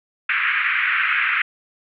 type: band-pass noise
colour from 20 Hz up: white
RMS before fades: -20 dBFS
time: 0.29-1.42 s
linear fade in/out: 5 ms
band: 1300 to 2500 Hz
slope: 48 dB/octave
effects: none